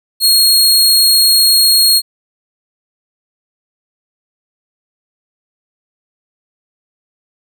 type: tone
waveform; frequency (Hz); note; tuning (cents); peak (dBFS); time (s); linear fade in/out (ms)
sawtooth; 4282; C8; +39; -4; 0.2-2.02; 50
effects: none